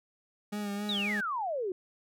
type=tone with vibrato; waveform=40% pulse; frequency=204.9 Hz; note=G#3; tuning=23 cents flat; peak=-32 dBFS; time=0.52-1.21 s; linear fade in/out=10 ms; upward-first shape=sine; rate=3.7 Hz; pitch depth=33 cents each way
type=exponential sweep; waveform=sine; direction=down; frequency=3951 to 351.7 Hz; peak=-30 dBFS; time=0.89-1.72 s; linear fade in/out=2 ms
effects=none